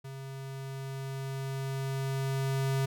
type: tone with level ramp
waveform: square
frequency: 135 Hz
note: C#3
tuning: 45 cents flat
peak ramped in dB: -41 to -27 dBFS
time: 0.04-2.86 s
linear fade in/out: 10 ms
effects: none